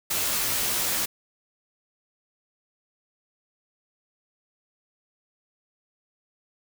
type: noise with comb filter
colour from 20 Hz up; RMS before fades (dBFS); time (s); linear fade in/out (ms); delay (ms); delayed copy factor
white; -26; 0.1-1.06; 10; 15; -0.85
effects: none